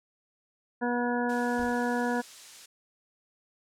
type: harmonic tone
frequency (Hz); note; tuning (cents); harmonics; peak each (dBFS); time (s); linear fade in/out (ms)
242.3; B3; -33; 1 / 2 / 3 / 4 / 6 / 7; -29 / -32 / -34 / -35 / -37 / -37; 0.81-2.22; 20
type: noise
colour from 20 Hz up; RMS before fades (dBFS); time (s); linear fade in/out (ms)
blue; -42; 1.29-2.66; 5
type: noise with exponential decay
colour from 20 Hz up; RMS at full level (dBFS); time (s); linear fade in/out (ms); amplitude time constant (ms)
brown; -39; 1.58-1.91; 2; 71
effects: low-pass 7000 Hz 12 dB/octave